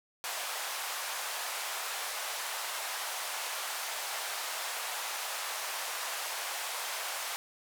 pink band-pass noise, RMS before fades -37 dBFS, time 0.24-7.36 s, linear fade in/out 0 ms, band 670 to 15000 Hz, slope 24 dB/octave, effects none

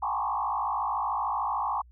sine tone with frequency modulation, 960 Hz, B5, 49 cents flat, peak -26 dBFS, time 0.02-1.82 s, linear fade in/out 10 ms, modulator 53.6 Hz, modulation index 3.5, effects added 60 Hz sine -51 dBFS peak until 1.91 s

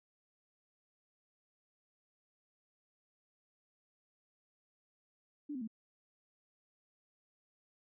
sine tone with pitch steps, 292.8 / 256.2 / 220.9 Hz, D4 / C4 / A3, -5 / -36 / +7 cents, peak -38 dBFS, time 5.49-5.676 s, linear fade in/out 10 ms, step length 62 ms, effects none

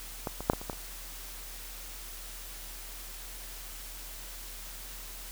clicks, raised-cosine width 1 ms, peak -18 / -23 / -7 / -17 / -27 / -19 / -30 dBFS, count 7, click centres 0.272 / 0.406 / 0.499 / 0.534 / 0.615 / 0.698 / 0.731 s, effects added 40 Hz sine -45 dBFS peak until 5.31 s + white hiss -45 dBFS RMS until 5.31 s

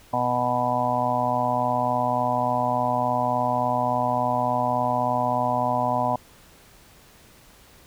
harmonic tone, 123.47 Hz, B2, in tune, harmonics 1 / 2 / 4 / 5 / 6 / 7 / 8, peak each -32 / -30 / -37 / -27 / -26 / -29 / -26 dBFS, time 0.13-6.16 s, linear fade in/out 5 ms, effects pink hiss -52 dBFS RMS until 7.86 s

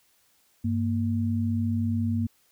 sine tone pair together, 98.3 / 232.4 Hz, G2 / A#3, +5 / -5 cents, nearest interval octave + minor third, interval 1490 cents, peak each -26 dBFS, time 0.64-2.27 s, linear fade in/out 10 ms, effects white hiss -65 dBFS RMS until 2.51 s

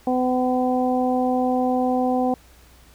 harmonic tone, 253 Hz, B3, 42 cents sharp, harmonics 1 / 2 / 3 / 4, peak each -21 / -24 / -23 / -36 dBFS, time 0.07-2.34 s, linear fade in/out 2 ms, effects added 60 Hz sine -51 dBFS peak until 2.94 s + pink hiss -53 dBFS RMS until 2.94 s

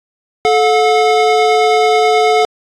square tone pair together, 434.1 / 720.4 Hz, A4 / F#5, -23 / -46 cents, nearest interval major sixth, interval 877 cents, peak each -12 dBFS, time 0.45-2.45 s, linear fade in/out 0 ms, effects low-pass 5000 Hz 12 dB/octave + AAC 64 kbps

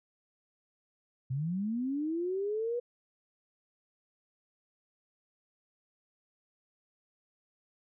sine linear sweep, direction up, 123.4 to 489.7 Hz, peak -30 dBFS, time 1.3-2.8 s, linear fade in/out 10 ms, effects none

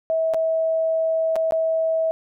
sine tone with dropouts, 647 Hz, E5, 32 cents flat, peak -18 dBFS, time 0.1-2.11 s, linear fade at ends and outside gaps 0 ms, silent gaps 0.337-0.344 / 1.357-1.363 / 1.509-1.522 s, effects none

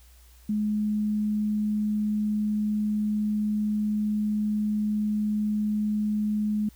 sine tone, 211.1 Hz, G#3, 29 cents sharp, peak -23 dBFS, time 0.49-6.69 s, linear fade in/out 5 ms, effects added 60 Hz sine -51 dBFS peak until 6.75 s + white hiss -59 dBFS RMS until 6.75 s

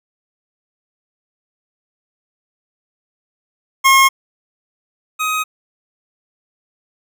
25% pulse tone pair in turn, 1077 / 1257.8 Hz, C6 / D#6, +50 / +18 cents, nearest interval minor third, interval 268 cents, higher second, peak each -4 / -13 dBFS, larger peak first, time 3.84-4.09 / 5.19-5.44 s, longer neither, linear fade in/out 20 ms, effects none

